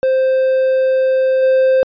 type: tone with level steps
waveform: triangle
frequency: 523.3 Hz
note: C5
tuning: in tune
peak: -9 / -7 dBFS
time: 0.03-1.83 s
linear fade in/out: 0 ms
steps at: 1.42 s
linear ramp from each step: 10 ms
effects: resampled to 11025 Hz